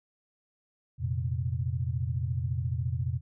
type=chord; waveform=sine; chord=F suspended fourth; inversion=none; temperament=equal; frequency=87.31 / 116.54 / 130.81 Hz; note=F2 / Bb2 / C3; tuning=0 / 0 / 0 cents; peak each=-32 dBFS; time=0.98-3.21 s; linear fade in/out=50 ms; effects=none